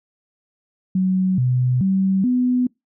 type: tone with pitch steps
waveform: sine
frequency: 186.8 / 126 / 191.6 / 249.6 Hz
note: F#3 / B2 / G3 / B3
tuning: +17 / +35 / -39 / +19 cents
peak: -15 dBFS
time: 0.95-2.67 s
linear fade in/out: 5 ms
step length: 430 ms
effects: noise-tail reverb RT60 0.2 s tail -26 dB re dry